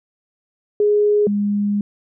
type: tone pair in turn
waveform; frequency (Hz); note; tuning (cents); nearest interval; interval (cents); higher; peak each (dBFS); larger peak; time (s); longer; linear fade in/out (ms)
sine; 415.9 / 204.7; G#4 / G#3; +2 / -25; octave; 1227; first; -12 / -16; first; 0.8-1.27 / 1.27-1.81; second; 2
effects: none